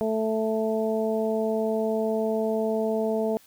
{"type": "harmonic tone", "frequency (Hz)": 220, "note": "A3", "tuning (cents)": 0, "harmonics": [1, 2, 3, 4], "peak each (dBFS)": [-28, -26, -28, -38], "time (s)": [0.01, 3.37], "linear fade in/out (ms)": 0, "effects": ["white hiss -56 dBFS RMS until 3.46 s"]}